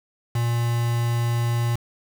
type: tone with quantisation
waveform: triangle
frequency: 118 Hz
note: A#2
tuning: 22 cents sharp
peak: -18 dBFS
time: 0.35-1.76 s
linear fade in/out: 5 ms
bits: 5
effects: none